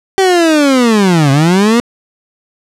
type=linear two-way sweep; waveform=30% pulse; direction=down then up; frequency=390.3 to 133 to 243.3 Hz; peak=-4 dBFS; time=0.18-1.8 s; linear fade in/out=0 ms; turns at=1.31 s; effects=low-pass 9000 Hz 12 dB/octave